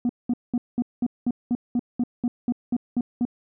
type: tone bursts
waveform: sine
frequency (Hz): 242.3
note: B3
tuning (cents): -33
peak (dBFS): -17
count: 14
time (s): 0.05-3.252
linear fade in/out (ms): 2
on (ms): 43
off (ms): 200
effects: tanh soft clip ceiling -18 dBFS